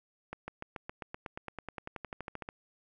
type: accelerating click train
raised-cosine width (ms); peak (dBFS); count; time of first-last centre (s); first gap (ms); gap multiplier
0.5; -24; 22; 0.33-2.489; 150; 0.96
effects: none